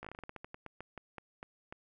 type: slowing click train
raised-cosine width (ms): 0.5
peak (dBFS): -29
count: 18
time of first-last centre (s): 0.03-1.725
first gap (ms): 16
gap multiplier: 1.2
effects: none